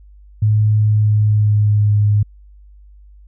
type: tone with pitch glide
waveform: sine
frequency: 106.8 to 104.06 Hz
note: G#2 to G#2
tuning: +49 to +4 cents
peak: -10 dBFS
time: 0.42-2.23 s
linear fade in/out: 5 ms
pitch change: -45 cents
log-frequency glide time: 0.78-1.97 s
effects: added 50 Hz sine -40 dBFS peak until 3.27 s